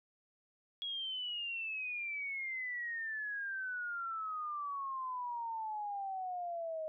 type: exponential sweep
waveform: sine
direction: down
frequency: 3335 to 622.3 Hz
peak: -37 dBFS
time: 0.82-6.88 s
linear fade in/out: 0 ms
effects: none